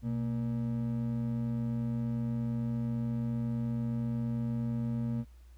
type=ring-modulated tone; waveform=triangle; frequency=177.4 Hz; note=F3; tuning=27 cents sharp; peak=-25 dBFS; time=0.02-5.25 s; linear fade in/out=50 ms; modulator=54.3 Hz; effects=added 60 Hz sine -51 dBFS peak until 5.57 s + pink hiss -69 dBFS RMS until 5.57 s